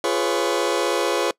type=chord; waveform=sawtooth; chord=C# dominant seventh; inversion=first; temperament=just; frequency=346.5 / 415.8 / 498.9 / 554.4 Hz; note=E#4 / G#4 / B4 / C#5; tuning=-14 / +2 / +17 / 0 cents; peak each=-21 dBFS; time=0.04-1.31 s; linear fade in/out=2 ms; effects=noise-tail reverb RT60 0.1 s tail -23 dB re dry + low-pass 10000 Hz 12 dB/octave